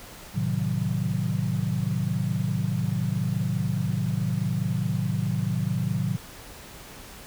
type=chord; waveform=sine; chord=A diminished seventh; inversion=none; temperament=equal; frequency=110 / 130.81 / 155.56 / 185 Hz; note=A2 / C3 / Eb3 / Gb3; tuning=0 / 0 / 0 / 0 cents; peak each=-29 dBFS; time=0.34-6.17 s; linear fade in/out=20 ms; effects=pink hiss -44 dBFS RMS until 7.26 s